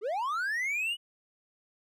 triangle linear sweep, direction up, 376.7 to 2960 Hz, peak -27 dBFS, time 0.01-0.97 s, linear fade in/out 50 ms, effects none

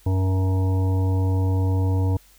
harmonic tone, 94.2 Hz, F#2, 32 cents sharp, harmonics 1 / 3 / 5 / 7 / 9 / 10, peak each -18 / -29 / -33 / -40 / -40 / -39 dBFS, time 0.06-2.17 s, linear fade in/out 5 ms, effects added 46 Hz sine -55 dBFS peak until 2.38 s + white hiss -55 dBFS RMS until 2.38 s

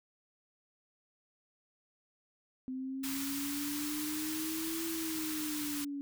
sine linear two-way sweep, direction up then down, 257.1 to 330 to 279.8 Hz, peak -36 dBFS, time 2.68-6.01 s, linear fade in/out 0 ms, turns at 4.86 s
white band-stop noise, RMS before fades -40 dBFS, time 3.03-5.85 s, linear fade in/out 10 ms, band 330 to 870 Hz, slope 48 dB/octave
effects none

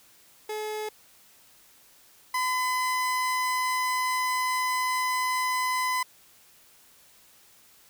30% pulse tone pair in turn, 427.8 / 1012.2 Hz, A4 / B5, -49 / +42 cents, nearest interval octave + minor third, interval 1491 cents, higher second, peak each -28 / -22 dBFS, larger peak second, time 0.49-0.89 / 2.34-6.03 s, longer second, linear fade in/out 5 ms, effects white hiss -57 dBFS RMS until 7.89 s

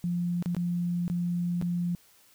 sine tone with dropouts, 174.61 Hz, F3, in tune, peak -26 dBFS, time 0.04-1.95 s, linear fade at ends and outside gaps 0 ms, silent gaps 0.425-0.459 / 0.548-0.566 / 1.08-1.099 / 1.614-1.624 s, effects white hiss -60 dBFS RMS until 2.34 s

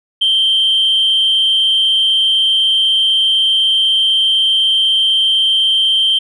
sine tone with amplitude modulation, 3136 Hz, G7, in tune, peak -6 dBFS, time 0.21-6.19 s, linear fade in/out 10 ms, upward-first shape sine, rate 207 Hz, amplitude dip 50%, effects tanh soft clip ceiling -6 dBFS

